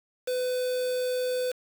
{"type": "tone with quantisation", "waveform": "triangle", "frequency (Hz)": 503, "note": "B4", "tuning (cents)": 32, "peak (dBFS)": -24, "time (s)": [0.27, 1.52], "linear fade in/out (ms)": 10, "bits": 6, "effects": []}